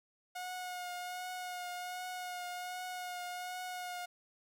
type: tone with vibrato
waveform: sawtooth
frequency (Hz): 723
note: F#5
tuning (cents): -40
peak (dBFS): -36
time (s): 0.35-4.06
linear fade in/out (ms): 10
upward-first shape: triangle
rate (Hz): 1.3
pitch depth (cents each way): 24
effects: none